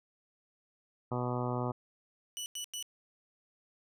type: harmonic tone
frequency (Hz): 123.47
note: B2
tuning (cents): 0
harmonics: 1 / 2 / 3 / 4 / 5 / 6 / 7 / 8 / 9 / 10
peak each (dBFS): -35 / -38 / -40 / -41 / -42 / -43 / -43 / -44 / -45 / -45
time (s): 1.11-1.72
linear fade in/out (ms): 10
type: tone bursts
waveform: 20% pulse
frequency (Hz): 2960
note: F#7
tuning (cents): 0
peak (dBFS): -32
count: 3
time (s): 2.37-2.826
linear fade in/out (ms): 0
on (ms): 90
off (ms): 93
effects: none